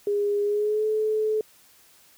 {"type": "tone with pitch glide", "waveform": "sine", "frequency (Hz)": [409.2, 432], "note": ["G#4", "A4"], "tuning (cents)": [-26, -32], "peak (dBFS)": -21, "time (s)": [0.07, 1.41], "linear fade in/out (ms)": 2, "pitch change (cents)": 94, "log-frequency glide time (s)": [0.43, 0.86], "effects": ["white hiss -56 dBFS RMS until 2.17 s"]}